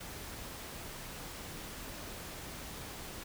pink noise, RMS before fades -45 dBFS, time 0-3.24 s, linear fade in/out 10 ms, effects none

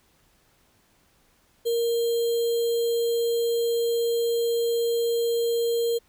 sine tone with sample-and-hold, 466.2 Hz, A#4, in tune, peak -21 dBFS, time 1.65-5.99 s, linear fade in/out 20 ms, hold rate 3675 Hz, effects pink hiss -63 dBFS RMS until 6.08 s

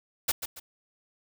white noise with echo, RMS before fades -25 dBFS, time 0.28-0.32 s, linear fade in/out 10 ms, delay 140 ms, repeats 2, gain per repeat -9 dB, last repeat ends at 0.6 s, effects none

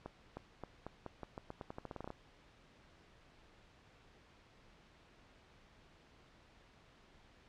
accelerating click train, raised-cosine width 1 ms, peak -30 dBFS, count 18, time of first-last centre 0.06-2.104 s, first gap 310 ms, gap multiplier 0.86, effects pink hiss -64 dBFS RMS until 7.48 s + low-pass 4000 Hz 12 dB/octave

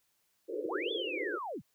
white band-pass noise, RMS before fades -37 dBFS, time 0.48-1.39 s, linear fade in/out 20 ms, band 310 to 530 Hz, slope 96 dB/octave
sine linear two-way sweep, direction up then down, 75.2 to 3520 to 75.2 Hz, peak -36 dBFS, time 0.65-1.62 s, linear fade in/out 50 ms, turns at 0.92 s
effects white hiss -75 dBFS RMS until 1.74 s

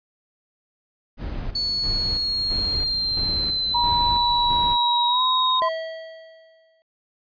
brown noise with tremolo, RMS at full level -29 dBFS, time 1.17-4.77 s, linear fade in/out 50 ms, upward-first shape square, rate 1.5 Hz, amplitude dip 60%
sine exponential sweep, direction down, 4435 to 3729 Hz, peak -21 dBFS, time 1.55-5.6 s, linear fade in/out 5 ms
sine tone with pitch glide, 960 to 1023 Hz, B5 to C6, -49 to -39 cents, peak -19 dBFS, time 3.74-5.69 s, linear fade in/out 10 ms, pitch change +110 cents, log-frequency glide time 5.08-5.22 s
square tone with exponential decay, 648 Hz, E5, 30 cents flat, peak -22 dBFS, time 5.62-6.82 s, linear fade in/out 0 ms, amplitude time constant 260 ms
effects resampled to 11025 Hz

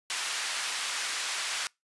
pink band-pass noise, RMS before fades -33 dBFS, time 0.1-1.67 s, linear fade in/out 0 ms, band 1500 to 9100 Hz, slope 12 dB/octave, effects noise-tail reverb RT60 0.2 s tail -25 dB re dry + resampled to 24000 Hz

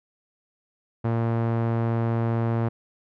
sawtooth tone with low-pass filter, 115.3 Hz, A#2, 19 cents flat, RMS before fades -24 dBFS, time 1.04-2.69 s, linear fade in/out 10 ms, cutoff 1200 Hz, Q 0.76, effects none

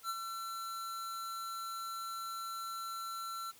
square tone with ADSR envelope, 1350 Hz, E6, 41 cents sharp, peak -34 dBFS, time 0.03-3.52 s, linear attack 65 ms, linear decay 39 ms, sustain -6 dB, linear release 22 ms, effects white hiss -60 dBFS RMS until 3.59 s

